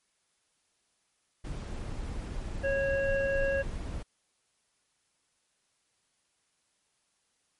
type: noise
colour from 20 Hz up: brown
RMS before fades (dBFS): -36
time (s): 1.44-4.03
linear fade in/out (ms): 10
type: harmonic tone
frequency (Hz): 549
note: C#5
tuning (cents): -17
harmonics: 1 / 3 / 5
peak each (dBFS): -27 / -33 / -43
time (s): 2.63-3.63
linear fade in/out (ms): 20
effects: white hiss -74 dBFS RMS until 7.59 s + MP3 48 kbps